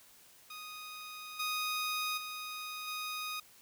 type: tone with level steps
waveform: 15% pulse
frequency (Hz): 1244.5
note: D#6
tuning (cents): 0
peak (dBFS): -38 / -27 / -34 / -31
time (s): 0.5-3.4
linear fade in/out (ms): 5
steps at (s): 1.39 / 2.17 / 2.87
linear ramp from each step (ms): 10
effects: white hiss -60 dBFS RMS until 3.61 s